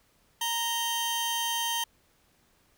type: tone pair together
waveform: sawtooth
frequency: 930 / 3130 Hz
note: A#5 / G7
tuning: -4 / -3 cents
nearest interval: octave + major sixth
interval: 2101 cents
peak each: -27 dBFS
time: 0.41-1.84 s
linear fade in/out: 5 ms
effects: pink hiss -66 dBFS RMS until 2.77 s